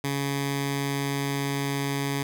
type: tone with notch filter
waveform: 10% pulse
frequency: 139.8 Hz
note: C#3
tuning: 15 cents sharp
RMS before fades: -28 dBFS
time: 0.04-2.23 s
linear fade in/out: 2 ms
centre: 600 Hz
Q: 1.1
effects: none